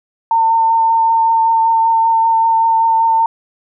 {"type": "tone with vibrato", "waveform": "sine", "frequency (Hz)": 905, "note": "A5", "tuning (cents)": 48, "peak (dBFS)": -9, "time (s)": [0.31, 3.26], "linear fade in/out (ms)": 2, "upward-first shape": "triangle", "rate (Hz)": 5.2, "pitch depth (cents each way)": 16, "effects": []}